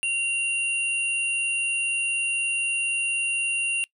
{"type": "tone pair together", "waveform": "sine", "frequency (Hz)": [2764, 9283], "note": ["F7", "D9"], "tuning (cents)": [-19, -21], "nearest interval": "octave + major sixth", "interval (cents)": 2098, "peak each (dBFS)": [-23, -31], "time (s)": [0.03, 3.84], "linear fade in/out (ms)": 0, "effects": ["noise-tail reverb RT60 0.1 s tail -22 dB re dry"]}